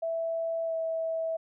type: tone with pitch glide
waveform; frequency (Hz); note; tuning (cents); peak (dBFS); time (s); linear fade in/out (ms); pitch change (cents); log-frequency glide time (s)
sine; 659.3 to 651.4; E5 to E5; 0 to -21; -28; 0.02-1.37; 10; -21; 0.65-0.74
effects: none